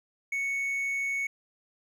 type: tone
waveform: triangle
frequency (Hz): 2217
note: C#7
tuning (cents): 0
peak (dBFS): -26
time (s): 0.32-1.27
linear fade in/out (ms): 5
effects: none